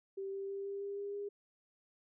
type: tone with pitch steps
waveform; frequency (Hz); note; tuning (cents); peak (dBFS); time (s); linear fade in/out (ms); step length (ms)
sine; 389.6 / 392.3 / 395 / 397.8 / 400.6 / 403.3 / 406.1; G4 / G4 / G4 / G4 / G4 / G4 / G#4; -11 / +1 / +13 / +25 / +38 / +49 / -39; -38; 0.17-1.29; 10; 160
effects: none